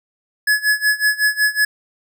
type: tone with tremolo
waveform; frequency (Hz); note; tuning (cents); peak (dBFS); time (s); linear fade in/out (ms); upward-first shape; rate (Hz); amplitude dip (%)
square; 1700; G#6; +40; -12; 0.47-1.65; 5; sine; 5.4; 90
effects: none